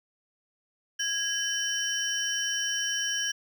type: tone cluster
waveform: triangle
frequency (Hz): 1652 / 3039 / 5650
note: G#6 / F#7 / F8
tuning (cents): -10 / +46 / +19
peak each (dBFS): -30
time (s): 0.99-3.32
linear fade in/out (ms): 10
effects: none